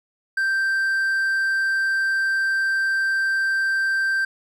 triangle tone, 1568 Hz, G6, in tune, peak -17 dBFS, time 0.37-4.25 s, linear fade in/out 5 ms, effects none

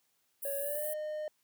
white high-pass noise, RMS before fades -39 dBFS, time 0.42-0.94 s, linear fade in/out 10 ms, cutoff 9200 Hz, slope 48 dB/octave
triangle tone with pitch glide, 560 to 610.7 Hz, C#5 to D#5, +18 to -32 cents, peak -33 dBFS, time 0.45-1.28 s, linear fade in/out 2 ms, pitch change +150 cents, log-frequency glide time 0.58-0.88 s
effects white hiss -75 dBFS RMS until 1.43 s + high-pass 80 Hz 12 dB/octave

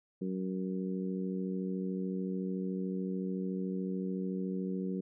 harmonic tone, 93.7 Hz, F#2, 22 cents sharp, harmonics 2 / 3 / 4 / 5, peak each -34 / -41 / -41 / -44 dBFS, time 0.21-5.01 s, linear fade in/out 10 ms, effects none

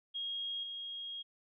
sine tone with level steps, 3267 Hz, G#7, 29 cents flat, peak -36 / -40 dBFS, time 0.14-1.23 s, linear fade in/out 20 ms, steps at 0.63 s, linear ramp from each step 5 ms, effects none

